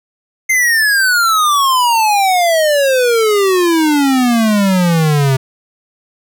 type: exponential sweep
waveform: square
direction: down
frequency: 2106 to 130.5 Hz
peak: -10 dBFS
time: 0.49-5.37 s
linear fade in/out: 10 ms
effects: none